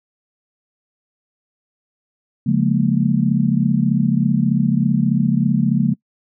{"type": "chord", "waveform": "sine", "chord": "Bb minor seventh", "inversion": "first", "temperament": "just", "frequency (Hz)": [139.85, 174.81, 209.8, 233.1], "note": ["Db3", "F3", "Ab3", "Bb3"], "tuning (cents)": [16, 2, 18, 0], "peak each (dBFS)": -19, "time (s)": [2.46, 5.94], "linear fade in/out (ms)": 10, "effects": ["noise-tail reverb RT60 0.1 s tail -22 dB re dry"]}